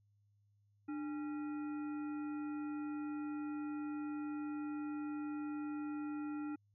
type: harmonic tone with a mistuned harmonic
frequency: 274.7 Hz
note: C#4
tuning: 16 cents flat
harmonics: 1 / 3 / 5 / 7 / 9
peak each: -39 / -54 / -53 / -64 / -62 dBFS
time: 0.88-6.56 s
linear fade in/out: 10 ms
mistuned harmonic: 1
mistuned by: +140 cents
effects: added 102 Hz sine -70 dBFS peak until 6.74 s